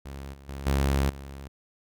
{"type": "tone with level steps", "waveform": "sawtooth", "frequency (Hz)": 68.7, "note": "C#2", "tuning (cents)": -15, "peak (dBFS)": [-33, -43, -31, -18, -35], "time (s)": [0.05, 1.48], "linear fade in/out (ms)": 10, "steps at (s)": [0.33, 0.48, 0.66, 1.09], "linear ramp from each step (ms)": 10, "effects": []}